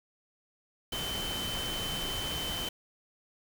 sine tone in noise, 3066 Hz, G7, 39 cents flat, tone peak -35 dBFS, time 0.92-2.69 s, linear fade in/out 5 ms, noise pink, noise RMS -37 dBFS, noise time 0.92-2.69 s, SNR -1 dB, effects none

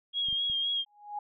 sine tone with vibrato, 3264 Hz, G#7, 31 cents flat, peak -27 dBFS, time 0.13-0.85 s, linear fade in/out 50 ms, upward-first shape sine, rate 3.9 Hz, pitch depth 31 cents each way
clicks, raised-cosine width 5 ms, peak -36 dBFS, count 3, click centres 0.286 / 0.328 / 0.499 s
sine tone with exponential growth, 828 Hz, G#5, 5 cents flat, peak -30 dBFS, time 0.86-1.19 s, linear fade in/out 5 ms, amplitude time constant 71 ms
effects none

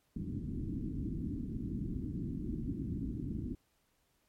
white low-pass noise, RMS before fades -38 dBFS, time 0.16-3.55 s, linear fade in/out 2 ms, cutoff 310 Hz, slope 48 dB/octave, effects pink hiss -75 dBFS RMS until 4.28 s + MP3 64 kbps

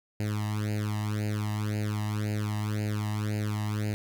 sawtooth tone with flanger, 105.5 Hz, G#2, 28 cents sharp, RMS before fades -30 dBFS, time 0.2-3.94 s, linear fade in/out 0 ms, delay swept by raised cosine 0.43 to 1.05 ms, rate 1.9 Hz, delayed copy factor +1, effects none

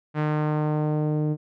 sawtooth tone with low-pass filter sweep, 151.9 Hz, D#3, 41 cents flat, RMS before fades -24 dBFS, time 0.14-1.37 s, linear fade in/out 50 ms, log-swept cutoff 1900 to 380 Hz, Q 1.1, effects none

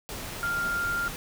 sine tone in noise, 1396.9 Hz, F6, in tune, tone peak -26 dBFS, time 0.43-1.08 s, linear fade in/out 0 ms, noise pink, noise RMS -37 dBFS, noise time 0.09-1.16 s, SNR +8 dB, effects none

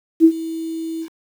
sine tone with ADSR envelope, 325.4 Hz, E4, 22 cents flat, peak -4 dBFS, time 0.2-1.09 s, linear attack 44 ms, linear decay 72 ms, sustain -19 dB, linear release 72 ms, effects 7-bit

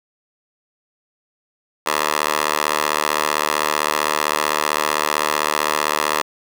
10% pulse tone with high-pass filter, 75.6 Hz, D#2, 49 cents flat, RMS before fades -20 dBFS, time 1.86-6.22 s, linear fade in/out 5 ms, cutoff 830 Hz, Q 1.3, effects none

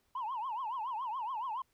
sine tone with vibrato, 957 Hz, A#5, 45 cents sharp, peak -33 dBFS, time 0.15-1.62 s, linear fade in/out 5 ms, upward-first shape triangle, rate 7.1 Hz, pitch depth 250 cents each way, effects tanh soft clip ceiling -32 dBFS + pink hiss -75 dBFS RMS until 1.73 s

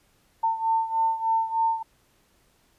sine beating tone pair, 899 / 902.3 Hz, A5 / A5, +37 / +43 cents, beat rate 3.3 Hz, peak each -23 / -27 dBFS, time 0.43-1.83 s, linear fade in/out 10 ms, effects pink hiss -64 dBFS RMS until 2.78 s + resampled to 32000 Hz

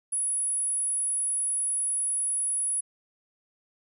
sine tone, 10230 Hz, D#9, 47 cents sharp, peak -25 dBFS, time 0.12-2.81 s, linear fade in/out 10 ms, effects none

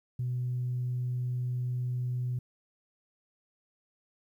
sine tone, 124.4 Hz, B2, 13 cents sharp, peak -28 dBFS, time 0.19-2.39 s, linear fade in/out 5 ms, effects tanh soft clip ceiling -25 dBFS + 11-bit

